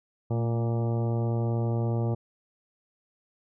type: harmonic tone with a mistuned harmonic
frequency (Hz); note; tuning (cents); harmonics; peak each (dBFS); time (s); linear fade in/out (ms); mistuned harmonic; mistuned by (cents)
116.54; A#2; 0; 1 / 2 / 3 / 4 / 5 / 6 / 7 / 8 / 10; -25 / -34 / -35 / -37 / -39 / -43 / -43 / -49 / -51; 0.3-2.15; 10; 2; -36
effects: none